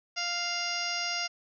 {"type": "harmonic tone with a mistuned harmonic", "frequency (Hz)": 698.5, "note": "F5", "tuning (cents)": 0, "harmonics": [1, 2, 3, 4, 5, 6, 7, 8, 9], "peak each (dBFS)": [-39, -38, -37, -37, -45, -45, -35, -37, -44], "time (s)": [0.16, 1.28], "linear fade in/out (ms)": 20, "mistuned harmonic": 9, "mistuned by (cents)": 50, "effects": []}